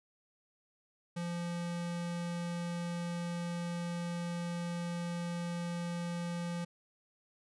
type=tone; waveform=square; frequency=172.6 Hz; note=F3; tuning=20 cents flat; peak=-36 dBFS; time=1.16-6.65 s; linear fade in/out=10 ms; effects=resampled to 24000 Hz